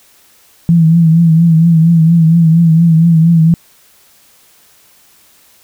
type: tone with vibrato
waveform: sine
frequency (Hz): 164.8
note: E3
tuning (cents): 0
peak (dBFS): -4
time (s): 0.69-3.54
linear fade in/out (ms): 0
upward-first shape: triangle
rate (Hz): 4.3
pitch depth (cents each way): 70
effects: white hiss -47 dBFS RMS until 5.63 s